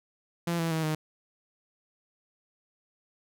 sawtooth tone with pitch steps, 170.5 / 165.26 / 160.19 / 155.27 Hz, F3 / E3 / E3 / D#3, -41 / +5 / -49 / -3 cents, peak -23 dBFS, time 0.47-0.95 s, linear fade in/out 5 ms, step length 120 ms, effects none

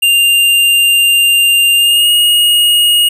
square tone with pitch glide, 2794 to 2871 Hz, F7 to F7, 0 to +47 cents, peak -7 dBFS, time 0.02-3.09 s, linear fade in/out 10 ms, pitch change +47 cents, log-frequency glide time 1.75-2.11 s, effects none

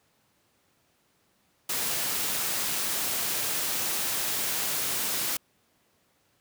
white noise, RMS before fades -29 dBFS, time 1.69-5.37 s, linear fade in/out 5 ms, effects pink hiss -68 dBFS RMS until 6.4 s + high-pass 100 Hz 12 dB/octave

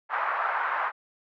pink band-pass noise, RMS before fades -28 dBFS, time 0.09-0.92 s, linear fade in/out 50 ms, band 850 to 1600 Hz, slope 24 dB/octave, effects none

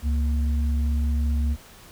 sine tone pair together, 69.48 / 233.7 Hz, C#2 / A#3, +5 / +5 cents, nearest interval octave + major sixth, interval 2100 cents, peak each -20 / -32 dBFS, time 0.02-1.57 s, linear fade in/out 50 ms, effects pink hiss -48 dBFS RMS until 1.91 s

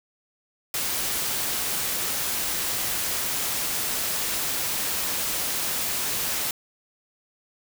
white noise, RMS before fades -27 dBFS, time 0.74-6.51 s, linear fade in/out 2 ms, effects none

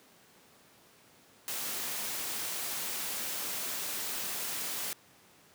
white noise, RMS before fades -36 dBFS, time 1.48-4.93 s, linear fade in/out 0 ms, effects pink hiss -60 dBFS RMS until 5.54 s + high-pass 150 Hz 12 dB/octave

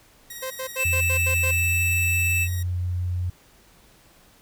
5% pulse tone with tremolo, 1894 Hz, A#6, 27 cents sharp, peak -24 dBFS, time 0.3-2.63 s, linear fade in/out 5 ms, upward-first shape square, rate 18 Hz, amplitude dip 25%
sawtooth tone bursts, 521 Hz, C5, 7 cents flat, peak -25 dBFS, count 7, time 0.42-1.514 s, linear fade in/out 10 ms, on 86 ms, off 82 ms
square tone, 2637 Hz, E7, in tune, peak -22 dBFS, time 0.76-2.48 s, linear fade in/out 50 ms
sine tone with pitch glide, 87.2 to 89.44 Hz, F2 to F2, -2 to +42 cents, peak -23 dBFS, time 0.85-3.3 s, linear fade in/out 5 ms, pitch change +44 cents, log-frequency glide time 1.55-1.85 s
effects pink hiss -55 dBFS RMS until 4.41 s

